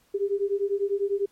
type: beating tone pair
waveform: sine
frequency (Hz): 394.8 / 404.8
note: G4 / G#4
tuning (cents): +12 / -44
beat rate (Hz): 10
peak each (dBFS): -26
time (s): 0.14-1.26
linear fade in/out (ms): 10
effects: pink hiss -64 dBFS RMS until 1.31 s + MP3 64 kbps